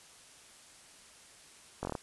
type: slowing click train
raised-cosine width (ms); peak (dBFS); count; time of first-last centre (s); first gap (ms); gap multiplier
1; -21; 6; 1.83-1.952; 20; 1.1
effects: white hiss -56 dBFS RMS until 2.02 s + resampled to 24000 Hz